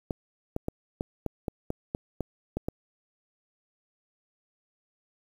clicks, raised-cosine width 2 ms, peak -16 dBFS, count 11, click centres 0.108 / 0.564 / 0.684 / 1.009 / 1.263 / 1.482 / 1.704 / 1.949 / 2.207 / 2.57 / 2.685 s, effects 8-bit

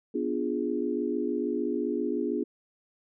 sine chord, B diminished seventh, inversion none, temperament equal, 246.9 / 293.7 / 349.2 / 415.3 Hz, B3 / D4 / F4 / Ab4, 0 / 0 / 0 / 0 cents, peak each -32 dBFS, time 0.14-2.44 s, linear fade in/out 10 ms, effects none

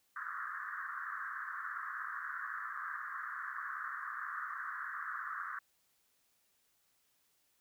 pink band-pass noise, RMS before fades -42 dBFS, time 0.16-5.59 s, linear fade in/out 2 ms, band 1100 to 1800 Hz, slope 96 dB/octave, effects white hiss -75 dBFS RMS until 7.6 s

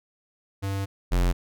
square tone pair in turn, 98 / 44.39 Hz, G2 / F1, 0 / +29 cents, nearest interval octave + major second, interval 1371 cents, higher first, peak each -27 / -20 dBFS, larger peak second, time 0.62-0.86 / 1.11-1.33 s, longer first, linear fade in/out 20 ms, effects none

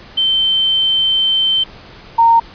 sine tone pair in turn, 3100 / 921.6 Hz, G7 / A#5, -20 / -20 cents, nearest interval octave + major sixth, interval 2100 cents, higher first, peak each -11 / -6 dBFS, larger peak second, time 0.17-1.64 / 2.18-2.4 s, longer first, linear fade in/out 10 ms, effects pink hiss -38 dBFS RMS until 2.54 s + resampled to 11025 Hz

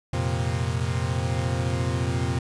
40% pulse chord, F suspended fourth, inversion none, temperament equal, 87.31 / 116.54 / 130.81 Hz, F2 / Bb2 / C3, 0 / 0 / 0 cents, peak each -27 dBFS, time 0.13-2.39 s, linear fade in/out 5 ms, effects resampled to 22050 Hz + 10-bit

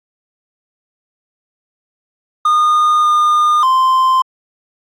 triangle tone with pitch steps, 1223 / 1215 / 1041 Hz, D#6 / D#6 / C6, -30 / -42 / -9 cents, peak -7 dBFS, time 2.45-4.22 s, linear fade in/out 5 ms, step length 590 ms, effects AAC 64 kbps

